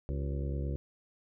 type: harmonic tone with a mistuned harmonic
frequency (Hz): 69.3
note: C#2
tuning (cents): 0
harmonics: 1 / 2 / 3 / 4 / 5 / 6 / 7 / 8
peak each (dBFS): -33 / -37 / -46 / -46 / -45 / -49 / -47 / -50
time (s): 0.09-0.76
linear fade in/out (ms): 0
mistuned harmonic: 6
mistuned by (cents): -97
effects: none